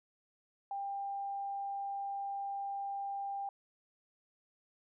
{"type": "tone", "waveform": "sine", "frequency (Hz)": 795, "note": "G5", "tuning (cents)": 24, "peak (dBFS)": -36, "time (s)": [0.71, 3.49], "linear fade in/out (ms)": 2, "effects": []}